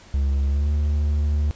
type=tone with pitch glide; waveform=triangle; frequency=69.3 to 73.85 Hz; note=C#2 to D2; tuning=0 to +10 cents; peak=-16 dBFS; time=0.14-1.51 s; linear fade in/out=0 ms; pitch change=+110 cents; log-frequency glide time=0.47-0.7 s; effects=pink hiss -48 dBFS RMS until 1.55 s + resampled to 16000 Hz